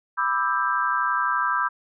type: chord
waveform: sine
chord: E minor seventh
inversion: second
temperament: just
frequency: 988.9 / 1186.7 / 1318.5 / 1582.2 Hz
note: B5 / D6 / E6 / G6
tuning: +2 / +18 / 0 / +16 cents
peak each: -26 dBFS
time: 0.17-1.69 s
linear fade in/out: 20 ms
effects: none